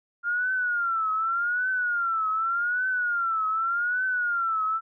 sine tone with vibrato, 1396.9 Hz, F6, in tune, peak -23 dBFS, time 0.23-4.81 s, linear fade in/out 50 ms, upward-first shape triangle, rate 0.85 Hz, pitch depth 160 cents each way, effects none

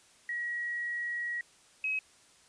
sine tone pair in turn, 1910 / 2550 Hz, A#6 / D#7, +42 / +42 cents, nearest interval perfect fourth, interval 500 cents, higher second, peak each -32 / -29 dBFS, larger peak second, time 0.29-1.41 / 1.84-1.99 s, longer first, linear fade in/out 2 ms, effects white hiss -61 dBFS RMS until 2.48 s + resampled to 22050 Hz

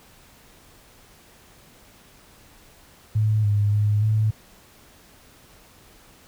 sine tone with pitch steps, 107.6 / 103 / 104.5 / 108.4 Hz, A2 / G#2 / G#2 / A2, -38 / -14 / +11 / -25 cents, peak -17 dBFS, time 3.15-4.31 s, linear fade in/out 10 ms, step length 290 ms, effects pink hiss -52 dBFS RMS until 6.27 s

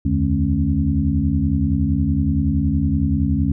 sine tone cluster, 74.4 / 85.1 / 149.2 / 213.9 / 273.9 Hz, D2 / F2 / D3 / A3 / C#4, +23 / -44 / +28 / -49 / -21 cents, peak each -22 dBFS, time 0.05-3.52 s, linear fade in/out 5 ms, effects none

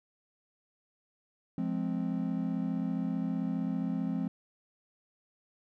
triangle chord, F minor, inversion none, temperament equal with one note detuned, 174.61 / 209.9 / 261.6 Hz, F3 / Ab3 / C4, 0 / +19 / 0 cents, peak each -32 / -33 / -32 dBFS, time 1.58-4.28 s, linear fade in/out 2 ms, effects none

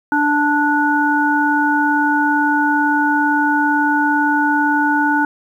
harmonic tone, 293.7 Hz, D4, in tune, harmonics 1 / 3 / 5, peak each -17 / -17 / -17 dBFS, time 0.12-5.25 s, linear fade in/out 2 ms, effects 8-bit

